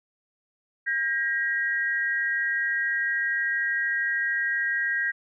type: tone pair together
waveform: sine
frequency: 1610.2 / 1897 Hz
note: G6 / A#6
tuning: +46 / +30 cents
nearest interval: minor third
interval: 284 cents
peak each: -26 dBFS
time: 0.86-5.12 s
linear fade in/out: 20 ms
effects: none